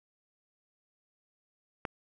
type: click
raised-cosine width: 0.5 ms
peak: -18 dBFS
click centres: 1.852 s
effects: none